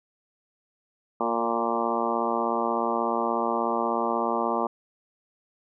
harmonic tone with a mistuned harmonic, 116.54 Hz, A#2, in tune, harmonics 2 / 3 / 4 / 5 / 6 / 7 / 8 / 9 / 10, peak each -32 / -32 / -32 / -32 / -32 / -32 / -32 / -32 / -32 dBFS, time 1.2-4.67 s, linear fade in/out 5 ms, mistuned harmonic 4, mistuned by -23 cents, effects none

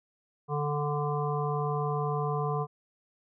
harmonic tone, 146.83 Hz, D3, in tune, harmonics 1 / 3 / 5 / 7 / 8, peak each -30 / -33 / -36 / -35 / -39 dBFS, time 0.48-2.67 s, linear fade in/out 50 ms, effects none

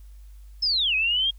sine linear two-way sweep, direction down then up, 5310 to 2500 to 3280 Hz, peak -20 dBFS, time 0.62-1.31 s, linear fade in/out 10 ms, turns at 0.95 s, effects added 50 Hz sine -42 dBFS peak until 1.38 s + white hiss -64 dBFS RMS until 1.38 s

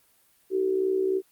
sine tone with amplitude modulation, 380 Hz, F#4, 46 cents sharp, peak -19 dBFS, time 0.5-1.22 s, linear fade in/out 50 ms, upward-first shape sine, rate 63.1 Hz, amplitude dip 65%, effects white hiss -63 dBFS RMS until 1.31 s + Opus 32 kbps

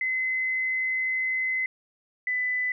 sine tone pair in turn, 2043 / 1999.8 Hz, C7 / B6, -42 / +21 cents, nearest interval unison, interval 37 cents, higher first, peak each -24 dBFS, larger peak neither, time 0.01-1.66 / 2.27-2.72 s, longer first, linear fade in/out 2 ms, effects none

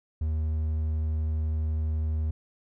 triangle tone, 78 Hz, D#2, 5 cents sharp, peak -23 dBFS, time 0.21-2.31 s, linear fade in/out 5 ms, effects none

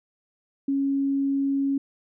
sine tone, 275.8 Hz, C#4, 9 cents flat, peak -21 dBFS, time 0.68-1.78 s, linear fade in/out 5 ms, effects none

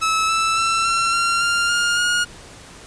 sawtooth tone with pitch steps, 1301 / 1319.2 / 1337.6 / 1356.2 / 1375.2 / 1394.4 / 1413.8 / 1433.6 Hz, E6 / E6 / E6 / E6 / F6 / F6 / F6 / F6, -23 / +1 / +25 / +49 / -27 / -3 / +21 / +45 cents, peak -13 dBFS, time 0.01-2.25 s, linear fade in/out 20 ms, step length 280 ms, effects pink hiss -41 dBFS RMS until 2.86 s + resampled to 22050 Hz

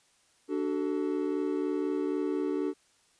triangle chord, D major, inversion none, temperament equal with one note detuned, 293.7 / 376 / 440 Hz, D4 / F#4 / A4, 0 / +28 / 0 cents, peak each -29 / -30 / -33 dBFS, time 0.48-2.74 s, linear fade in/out 50 ms, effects white hiss -66 dBFS RMS until 3.19 s + resampled to 22050 Hz

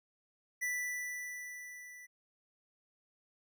square tone with level ramp, 1975.5 Hz, B6, in tune, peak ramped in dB -33 to -51 dBFS, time 0.61-2.07 s, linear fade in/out 20 ms, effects none

